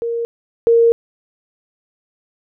sine tone pair in turn, 466.2 / 463.8 Hz, A#4 / A#4, 0 / -9 cents, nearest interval unison, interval 9 cents, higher first, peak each -18 / -8 dBFS, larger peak second, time 0.02-0.25 / 0.67-0.92 s, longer second, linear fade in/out 0 ms, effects none

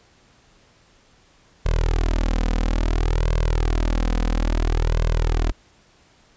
sawtooth tone with flanger, 40.18 Hz, E1, 44 cents flat, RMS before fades -20 dBFS, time 1.65-5.52 s, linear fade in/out 10 ms, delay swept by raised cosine 1.9 to 4 ms, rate 0.59 Hz, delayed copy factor +0.8, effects pink hiss -56 dBFS RMS until 6.36 s + resampled to 16000 Hz

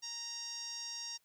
5% pulse tone with low-pass filter, 932.3 Hz, A#5, in tune, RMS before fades -43 dBFS, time 0.02-1.18 s, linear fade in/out 20 ms, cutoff 5600 Hz, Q 6.7, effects white hiss -75 dBFS RMS until 1.24 s

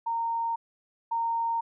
sine tone pair in turn, 922 / 922 Hz, A#5 / A#5, -19 / -19 cents, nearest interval unison, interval 0 cents, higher neither, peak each -26 / -25 dBFS, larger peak second, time 0.06-0.56 / 1.11-1.61 s, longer neither, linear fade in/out 10 ms, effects none

